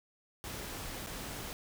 pink noise with dropouts, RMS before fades -42 dBFS, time 0.44-1.53 s, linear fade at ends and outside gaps 0 ms, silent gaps 1.063-1.07 s, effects none

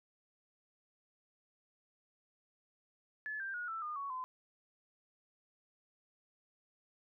sine tone with pitch steps, 1721 / 1578.2 / 1447.2 / 1327.1 / 1216.9 / 1115.9 / 1023.3 Hz, A6 / G6 / F#6 / E6 / D#6 / C#6 / C6, -39 / +11 / -39 / +11 / -39 / +11 / -39 cents, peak -38 dBFS, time 3.26-4.24 s, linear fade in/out 0 ms, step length 140 ms, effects none

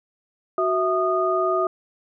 sine tone cluster, 371.2 / 655 / 1231 Hz, F#4 / E5 / D#6, +6 / -11 / -19 cents, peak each -23 dBFS, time 0.58-1.67 s, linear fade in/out 2 ms, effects none

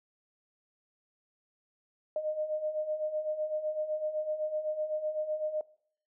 sine beating tone pair, 609 / 616.9 Hz, D#5 / D#5, -37 / -15 cents, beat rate 7.9 Hz, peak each -37 / -31 dBFS, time 2.16-5.61 s, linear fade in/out 2 ms, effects noise-tail reverb RT60 0.6 s tail -22 dB re dry

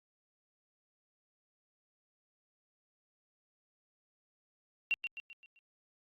sine tone with echo, 2749 Hz, F7, 28 cents flat, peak -27 dBFS, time 4.91-4.94 s, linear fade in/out 0 ms, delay 130 ms, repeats 5, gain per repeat -7 dB, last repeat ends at 5.59 s, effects Opus 48 kbps

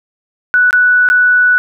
sine tone with dropouts, 1480 Hz, F#6, in tune, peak -6 dBFS, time 0.54-1.58 s, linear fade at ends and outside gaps 0 ms, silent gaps 0.708-0.729 / 1.088-1.1 s, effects none

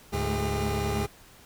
25% pulse tone cluster, 71.7 / 104.6 / 218.3 / 404.3 Hz, D2 / G#2 / A3 / G#4, -41 / +13 / -13 / -46 cents, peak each -27 / -28 / -33 / -27 dBFS, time 0.12-1.07 s, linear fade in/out 20 ms, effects pink hiss -53 dBFS RMS until 1.45 s

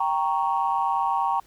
sine chord, G diminished, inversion none, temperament equal, 784 / 932.3 / 1108.7 Hz, G5 / Bb5 / Db6, 0 / 0 / 0 cents, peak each -25 / -24 / -26 dBFS, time 0-1.4 s, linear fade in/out 5 ms, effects tanh soft clip ceiling -12 dBFS + pink hiss -57 dBFS RMS until 1.46 s

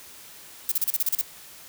violet noise bursts, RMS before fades -23 dBFS, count 9, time 0.69-1.213 s, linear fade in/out 2 ms, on 27 ms, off 35 ms, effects white hiss -46 dBFS RMS until 1.68 s

